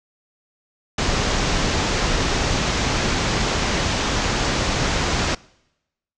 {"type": "low-pass noise", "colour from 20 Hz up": "pink", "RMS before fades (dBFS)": -21, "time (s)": [0.98, 5.35], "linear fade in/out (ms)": 5, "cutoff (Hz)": 7000, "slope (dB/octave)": 48, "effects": ["noise-tail reverb RT60 0.9 s tail -24 dB re dry"]}